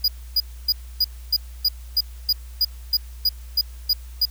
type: tone bursts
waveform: square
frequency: 4902 Hz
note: D#8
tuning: 27 cents flat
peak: -16 dBFS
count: 14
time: 0.04-4.254 s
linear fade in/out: 5 ms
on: 41 ms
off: 280 ms
effects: added 60 Hz sine -35 dBFS peak until 4.3 s + white hiss -51 dBFS RMS until 4.3 s